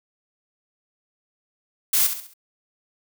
blue noise with echo, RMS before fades -19 dBFS, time 1.93-2.07 s, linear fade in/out 5 ms, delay 67 ms, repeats 4, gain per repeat -8 dB, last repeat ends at 2.338 s, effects none

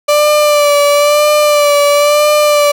35% pulse tone with vibrato, 587.3 Hz, D5, in tune, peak -5 dBFS, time 0.08-2.72 s, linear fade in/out 10 ms, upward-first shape sine, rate 1 Hz, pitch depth 32 cents each way, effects none

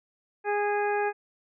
harmonic tone, 412.1 Hz, G#4, 13 cents flat, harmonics 1 / 2 / 3 / 4 / 5 / 6, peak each -27 / -28 / -40 / -33 / -42 / -39 dBFS, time 0.44-1.13 s, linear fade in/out 50 ms, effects none

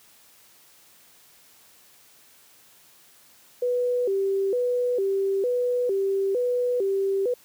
sine tone with vibrato, 438.6 Hz, A4, 6 cents flat, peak -21 dBFS, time 3.62-7.34 s, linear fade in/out 5 ms, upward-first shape square, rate 1.1 Hz, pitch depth 200 cents each way, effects white hiss -55 dBFS RMS until 7.44 s + high-pass 80 Hz 12 dB/octave

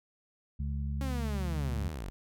harmonic tone, 70.7 Hz, C#2, 35 cents sharp, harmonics 1 / 2 / 3, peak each -32 / -38 / -42 dBFS, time 0.59-1.89 s, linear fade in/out 10 ms
sawtooth linear sweep, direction down, 276.4 to 37.55 Hz, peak -33 dBFS, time 1.01-2.1 s, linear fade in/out 0 ms
effects none

